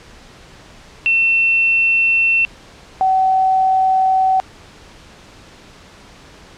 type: tone pair in turn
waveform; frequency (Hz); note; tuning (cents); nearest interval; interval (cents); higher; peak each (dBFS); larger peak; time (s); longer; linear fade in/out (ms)
sine; 2700 / 758.1; E7 / F#5; +41 / +42; octave + minor seventh; 2199; first; -11; neither; 1.06-2.45 / 3.01-4.4; neither; 0
effects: pink hiss -42 dBFS RMS until 6.57 s + low-pass 6000 Hz 12 dB/octave